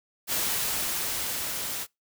white noise with level ramp, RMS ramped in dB -27 to -33 dBFS, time 0.27-1.87 s, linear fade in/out 50 ms, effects noise-tail reverb RT60 0.2 s tail -25 dB re dry

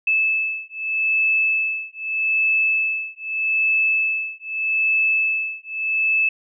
sine beating tone pair, 2616 / 2616.81 Hz, E7 / E7, -14 / -13 cents, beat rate 0.81 Hz, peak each -21 dBFS, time 0.07-6.29 s, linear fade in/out 5 ms, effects none

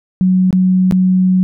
sine tone with dropouts, 185.2 Hz, F#3, 2 cents sharp, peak -8 dBFS, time 0.21-1.43 s, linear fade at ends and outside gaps 0 ms, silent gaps 0.507-0.528 / 0.911-0.923 s, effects none

